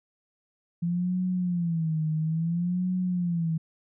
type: tone with vibrato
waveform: sine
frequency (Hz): 169.1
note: E3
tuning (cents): +44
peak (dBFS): -24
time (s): 0.82-3.58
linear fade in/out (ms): 10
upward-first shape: sine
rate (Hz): 0.59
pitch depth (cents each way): 140
effects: none